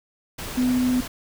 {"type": "tone in noise", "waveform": "sine", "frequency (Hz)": 251.4, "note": "B3", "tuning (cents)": 31, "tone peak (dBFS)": -18, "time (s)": [0.57, 1.01], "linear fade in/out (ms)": 10, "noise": "pink", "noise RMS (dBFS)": -33, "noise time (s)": [0.38, 1.08], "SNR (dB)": 12, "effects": []}